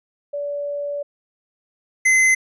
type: tone pair in turn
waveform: sine / square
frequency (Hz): 576 / 2053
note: D5 / C7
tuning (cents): -34 / -33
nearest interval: octave + minor seventh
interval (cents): 2201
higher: second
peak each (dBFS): -23 / -13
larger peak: second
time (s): 0.33-1.03 / 2.05-2.35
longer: first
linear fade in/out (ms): 10
effects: resampled to 24000 Hz